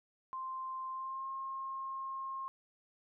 sine tone with pitch glide, 1046.5 to 1070.3 Hz, C6 to C6, 0 to +39 cents, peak -38 dBFS, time 0.33-2.48 s, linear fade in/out 0 ms, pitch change +39 cents, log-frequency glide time 0.91-1.28 s, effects none

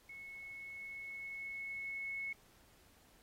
sine tone with level ramp, 2194 Hz, C#7, 18 cents flat, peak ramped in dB -48 to -38 dBFS, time 0.09-2.33 s, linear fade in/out 5 ms, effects pink hiss -67 dBFS RMS until 3.22 s + AAC 48 kbps

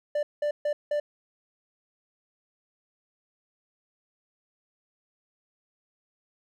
triangle tone bursts at uneven times, 590 Hz, D5, 8 cents sharp, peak -22 dBFS, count 4, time 0.15-0.23 / 0.42-0.51 / 0.65-0.73 / 0.91-1 s, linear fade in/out 5 ms, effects none

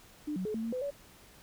sine tone with pitch steps, 299.2 / 185.9 / 427.7 / 223.1 / 228.5 / 506 / 567 Hz, D4 / F#3 / A4 / A3 / A#3 / B4 / C#5, +32 / +8 / -49 / +24 / -34 / +42 / +39 cents, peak -32 dBFS, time 0.27-0.907 s, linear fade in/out 10 ms, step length 91 ms, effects pink hiss -57 dBFS RMS until 1.42 s

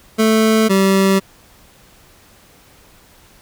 25% pulse tone pair in turn, 220 / 193.47 Hz, A3 / G3, 0 / -22 cents, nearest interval major second, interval 222 cents, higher first, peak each -7 dBFS, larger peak neither, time 0.18-0.69 / 0.69-1.2 s, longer neither, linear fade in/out 20 ms, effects pink hiss -48 dBFS RMS until 3.41 s

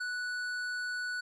triangle tone with hard clipping, 1479 Hz, F#6, 1 cent flat, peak -35 dBFS, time 0-1.21 s, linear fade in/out 10 ms, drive 13 dB, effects none

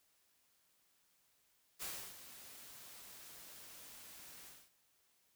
white noise with ADSR envelope, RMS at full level -43 dBFS, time 1.79-4.71 s, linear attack 35 ms, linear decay 310 ms, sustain -12 dB, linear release 250 ms, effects white hiss -75 dBFS RMS until 5.35 s

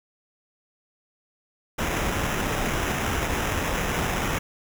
pink noise with sample-and-hold, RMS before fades -26 dBFS, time 1.78-4.39 s, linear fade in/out 10 ms, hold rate 4410 Hz, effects none

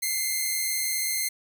5% pulse tone pair together, 2055 / 2134 Hz, C7 / C7, -32 / +34 cents, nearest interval minor second, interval 66 cents, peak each -18 dBFS, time 0.02-1.29 s, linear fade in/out 10 ms, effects none

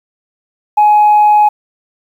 sine tone, 840 Hz, G#5, 19 cents sharp, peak -3 dBFS, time 0.77-1.49 s, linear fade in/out 10 ms, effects tanh soft clip ceiling -2 dBFS + 7-bit

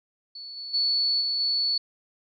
sine tone with level steps, 4435 Hz, C#8, in tune, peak -37 / -34 / -21 / -24 / -22 dBFS, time 0.35-1.78 s, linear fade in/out 5 ms, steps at 0.56 / 0.73 / 1.2 / 1.39 s, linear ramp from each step 20 ms, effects none

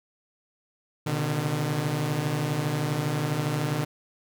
sawtooth tone cluster, 123.5 / 138.5 / 150.9 Hz, B2 / C#3 / D3, 0 / -1 / +47 cents, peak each -27 / -30 / -23 dBFS, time 1.06-3.85 s, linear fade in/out 10 ms, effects none

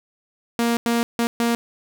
sawtooth tone bursts at uneven times, 234.4 Hz, A#3, 10 cents sharp, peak -14 dBFS, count 4, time 0.59-0.77 / 0.86-1.03 / 1.19-1.27 / 1.4-1.55 s, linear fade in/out 0 ms, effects none

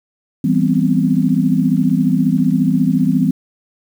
sine chord, C major seventh, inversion first, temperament equal, 164.81 / 196 / 246.9 / 261.6 Hz, E3 / G3 / B3 / C4, 0 / 0 / 0 / 0 cents, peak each -17 dBFS, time 0.44-3.31 s, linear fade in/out 5 ms, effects 7-bit

